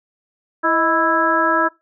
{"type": "harmonic tone with a mistuned harmonic", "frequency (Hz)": 329.6, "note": "E4", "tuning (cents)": 0, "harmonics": [1, 2, 3, 4, 5], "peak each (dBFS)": [-22, -22, -21, -18, -20], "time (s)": [0.63, 1.69], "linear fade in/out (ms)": 20, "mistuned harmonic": 2, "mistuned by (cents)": -72, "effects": ["noise-tail reverb RT60 0.2 s tail -20 dB re dry"]}